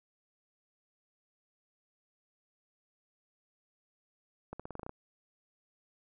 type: accelerating click train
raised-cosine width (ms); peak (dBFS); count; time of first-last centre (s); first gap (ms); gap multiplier
1; -27; 9; 4.53-4.894; 66; 0.89
effects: none